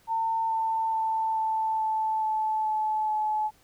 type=tone with pitch steps; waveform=sine; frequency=900 / 893.8 / 887.6 / 881.5 / 875.4 / 869.3 / 863.3 / 857.4 Hz; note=A5 / A5 / A5 / A5 / A5 / A5 / A5 / A5; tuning=+39 / +27 / +15 / +3 / -9 / -21 / -33 / -45 cents; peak=-24 dBFS; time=0.07-3.51 s; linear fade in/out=50 ms; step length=430 ms; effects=pink hiss -61 dBFS RMS until 3.63 s